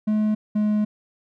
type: tone pair in turn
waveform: triangle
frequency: 213.6 / 211.1 Hz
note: G#3 / G#3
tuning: +49 / +29 cents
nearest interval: unison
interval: 20 cents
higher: first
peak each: -16 dBFS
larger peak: neither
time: 0.07-0.35 / 0.55-0.85 s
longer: second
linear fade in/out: 10 ms
effects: none